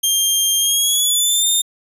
15% pulse tone with pitch glide, 3196 to 3629 Hz, G7 to A#7, +33 to -47 cents, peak -7 dBFS, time 0.03-1.62 s, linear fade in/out 10 ms, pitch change +220 cents, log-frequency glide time 0.58-1.5 s, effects resampled to 32000 Hz

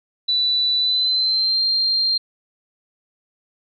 sine tone with pitch glide, 3970 to 4184 Hz, B7 to C8, +8 to -1 cents, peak -16 dBFS, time 0.28-2.18 s, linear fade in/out 10 ms, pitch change +91 cents, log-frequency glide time 0.78-1.62 s, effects none

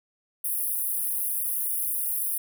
pink high-pass noise, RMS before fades -28 dBFS, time 0.44-2.38 s, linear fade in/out 5 ms, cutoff 9600 Hz, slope 96 dB/octave, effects none

